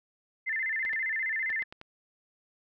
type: tone with vibrato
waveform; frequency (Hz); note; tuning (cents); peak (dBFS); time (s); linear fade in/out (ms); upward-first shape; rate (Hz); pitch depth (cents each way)
sine; 1920; B6; -49; -28; 0.46-1.64; 20; square; 15; 130
type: clicks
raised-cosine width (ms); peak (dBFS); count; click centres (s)
0.3; -28; 6; 0.851 / 0.933 / 1.502 / 1.623 / 1.725 / 1.814
effects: none